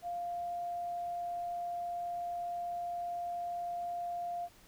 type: tone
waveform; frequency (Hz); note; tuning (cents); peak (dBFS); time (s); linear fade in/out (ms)
sine; 698.5; F5; 0; -35; 0.02-4.49; 50
effects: pink hiss -61 dBFS RMS until 4.67 s